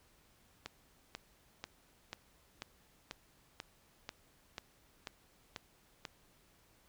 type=click train; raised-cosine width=0.2 ms; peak=-24 dBFS; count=12; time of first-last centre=0.66-6.052 s; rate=2.04 Hz; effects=pink hiss -68 dBFS RMS until 6.88 s